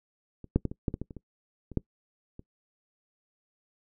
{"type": "clicks", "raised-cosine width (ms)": 3, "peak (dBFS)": [-30, -9, -16, -24, -14, -19, -21, -30, -28, -29, -13, -30], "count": 12, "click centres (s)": [0.443, 0.56, 0.653, 0.715, 0.882, 0.941, 1.016, 1.108, 1.167, 1.717, 1.773, 2.394], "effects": ["noise-tail reverb RT60 0.1 s tail -22 dB re dry"]}